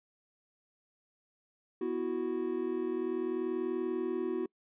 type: chord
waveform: triangle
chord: B suspended fourth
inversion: none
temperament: equal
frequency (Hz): 246.9 / 329.6 / 370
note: B3 / E4 / F#4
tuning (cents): 0 / 0 / 0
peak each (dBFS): -37 / -34 / -31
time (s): 1.81-4.46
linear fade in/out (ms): 5
effects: noise-tail reverb RT60 0.1 s tail -26 dB re dry + resampled to 8000 Hz